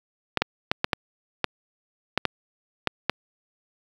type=clicks; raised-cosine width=0.3 ms; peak=-4 dBFS; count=10; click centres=0.373 / 0.42 / 0.715 / 0.844 / 0.932 / 1.443 / 2.176 / 2.253 / 2.873 / 3.096 s; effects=high-pass 80 Hz 12 dB/octave + 7-bit